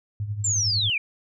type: tone with tremolo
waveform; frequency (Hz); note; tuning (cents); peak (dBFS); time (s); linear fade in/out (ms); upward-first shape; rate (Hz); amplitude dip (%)
sine; 103.83; G#2; 0; -23; 0.2-0.9; 0; triangle; 11; 75
type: linear sweep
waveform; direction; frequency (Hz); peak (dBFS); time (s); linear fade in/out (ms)
sine; down; 7459 to 2285; -21; 0.44-0.98; 5
effects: none